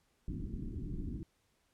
pink low-pass noise, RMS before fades -40 dBFS, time 0.28-1.23 s, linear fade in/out 0 ms, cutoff 330 Hz, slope 48 dB/octave, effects pink hiss -75 dBFS RMS until 1.73 s + low-pass 12000 Hz 12 dB/octave

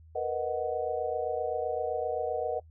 sine chord, B major seventh, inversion third, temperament equal, 466.2 / 493.9 / 622.3 / 740 Hz, A#4 / B4 / D#5 / F#5, 0 / 0 / 0 / 0 cents, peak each -34 dBFS, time 0.15-2.6 s, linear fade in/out 10 ms, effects noise-tail reverb RT60 0.1 s tail -23 dB re dry + added 80 Hz sine -51 dBFS peak until 2.7 s

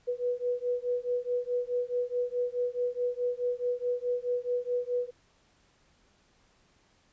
sine beating tone pair, 488.3 / 493 Hz, B4 / B4, -20 / -3 cents, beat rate 4.7 Hz, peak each -31 dBFS, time 0.07-5.11 s, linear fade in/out 20 ms, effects pink hiss -66 dBFS RMS until 7.12 s + resampled to 16000 Hz

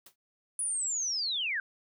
white noise with exponential decay, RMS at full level -47 dBFS, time 0.06-0.16 s, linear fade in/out 5 ms, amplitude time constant 21 ms
sine linear sweep, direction down, 9956 to 1500 Hz, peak -29 dBFS, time 0.59-1.6 s, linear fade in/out 2 ms
effects none

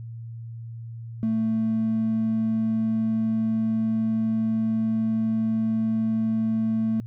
triangle tone, 222 Hz, A3, 16 cents sharp, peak -18 dBFS, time 1.23-7 s, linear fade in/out 0 ms, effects tanh soft clip ceiling -17 dBFS + added 115 Hz sine -34 dBFS peak until 7.06 s

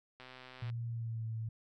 click train, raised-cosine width 0.3 ms, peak -35 dBFS, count 65, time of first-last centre 0.2-0.7 s, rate 128 Hz
sine tone with pitch glide, 116.9 to 112.01 Hz, A#2 to A2, +5 to +31 cents, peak -36 dBFS, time 0.62-1.49 s, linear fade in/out 5 ms, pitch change -74 cents, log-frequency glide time 0.87-1.25 s
effects none

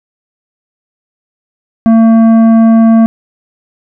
sine tone with tanh clipping, 225.8 Hz, A3, 45 cents sharp, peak -4 dBFS, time 1.86-3.06 s, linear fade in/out 0 ms, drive 10 dB, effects none

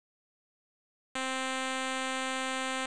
5% pulse tone, 261.6 Hz, C4, in tune, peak -20 dBFS, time 1.15-2.86 s, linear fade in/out 5 ms, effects resampled to 22050 Hz + 8-bit

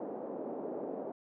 white band-pass noise, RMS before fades -40 dBFS, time 0-1.12 s, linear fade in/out 5 ms, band 230 to 610 Hz, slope 24 dB/octave, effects none

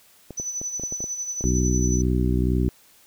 clicks, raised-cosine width 2 ms, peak -22 dBFS, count 9, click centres 0.307 / 0.399 / 0.615 / 0.797 / 0.836 / 0.924 / 1.005 / 1.041 / 1.409 s
sine tone with tremolo, 5990 Hz, F#8, 20 cents sharp, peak -25 dBFS, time 0.37-2.02 s, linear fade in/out 10 ms, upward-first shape sine, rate 11 Hz, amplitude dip 55%
harmonic tone, 62.1 Hz, B1, 10 cents sharp, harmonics 1 / 2 / 3 / 4 / 5 / 6, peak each -22 / -25 / -27 / -28 / -29 / -30 dBFS, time 1.44-2.69 s, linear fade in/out 0 ms
effects white hiss -55 dBFS RMS until 3.06 s

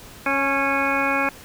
harmonic tone with a mistuned harmonic, 275 Hz, C#4, 14 cents flat, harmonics 1 / 2 / 3 / 4 / 5 / 6 / 8 / 9, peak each -27 / -27 / -27 / -27 / -27 / -27 / -27 / -27 dBFS, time 0.26-1.29 s, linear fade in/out 2 ms, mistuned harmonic 3, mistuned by +19 cents, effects pink hiss -43 dBFS RMS until 1.44 s

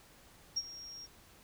sine tone with ADSR envelope, 5588 Hz, F8, in tune, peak -28 dBFS, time 0.56-1.07 s, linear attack 14 ms, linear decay 42 ms, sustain -17 dB, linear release 24 ms, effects tanh soft clip ceiling -24 dBFS + pink hiss -60 dBFS RMS until 1.43 s

